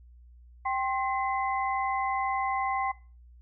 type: tone cluster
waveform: sine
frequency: 781 / 1059 / 2038 Hz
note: G5 / C6 / C7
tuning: -7 / +21 / -46 cents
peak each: -29 / -30 / -35 dBFS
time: 0.65-2.92 s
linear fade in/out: 10 ms
effects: noise-tail reverb RT60 0.3 s tail -17 dB re dry + added 60 Hz sine -50 dBFS peak until 3.41 s